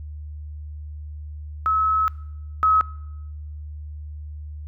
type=tone pair in turn; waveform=sine; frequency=1291 / 1280.6 Hz; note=E6 / D#6; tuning=-37 / +49 cents; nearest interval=unison; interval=14 cents; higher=first; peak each=-17 / -14 dBFS; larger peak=second; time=1.66-2.08 / 2.63-2.81 s; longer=first; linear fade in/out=0 ms; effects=noise-tail reverb RT60 0.9 s tail -22 dB re dry + added 75 Hz sine -32 dBFS peak until 4.67 s